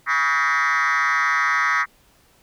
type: tone with frequency modulation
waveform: sine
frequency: 1568 Hz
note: G6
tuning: in tune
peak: -14 dBFS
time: 0.06-1.86 s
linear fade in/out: 50 ms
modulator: 147 Hz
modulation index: 3.3
effects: tanh soft clip ceiling -16 dBFS + pink hiss -57 dBFS RMS until 2.42 s